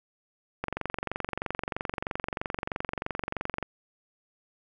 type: click train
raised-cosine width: 0.5 ms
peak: -15 dBFS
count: 70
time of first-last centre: 0.64-3.627 s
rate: 23.1 Hz
effects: none